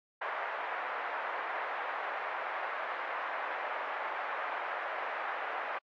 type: band-pass noise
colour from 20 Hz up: pink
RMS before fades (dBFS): -37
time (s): 0.21-5.79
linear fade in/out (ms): 10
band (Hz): 630 to 2000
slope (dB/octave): 24
effects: AAC 64 kbps